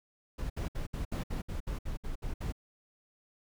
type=noise bursts; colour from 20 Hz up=brown; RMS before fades=-35 dBFS; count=12; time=0.38-2.524 s; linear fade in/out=10 ms; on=120 ms; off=64 ms; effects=none